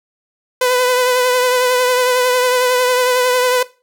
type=tone with vibrato; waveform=sawtooth; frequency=501 Hz; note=B4; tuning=25 cents sharp; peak=-8 dBFS; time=0.61-3.63 s; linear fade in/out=5 ms; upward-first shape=triangle; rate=11 Hz; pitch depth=33 cents each way; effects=noise-tail reverb RT60 0.3 s tail -18 dB re dry